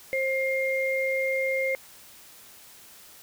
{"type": "tone pair together", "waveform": "sine", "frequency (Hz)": [529.8, 2119], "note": ["C5", "C7"], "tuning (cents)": [22, 21], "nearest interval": "2 octaves", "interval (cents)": 2399, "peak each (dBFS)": [-26, -27], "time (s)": [0.13, 1.75], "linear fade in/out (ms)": 0, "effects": ["white hiss -50 dBFS RMS until 3.22 s"]}